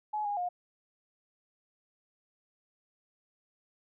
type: tone with pitch steps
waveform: sine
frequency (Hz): 848 / 819 / 714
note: G#5 / G#5 / F5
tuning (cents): +36 / -24 / +38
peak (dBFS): -30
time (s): 0.13-0.49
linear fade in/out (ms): 10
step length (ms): 120
effects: none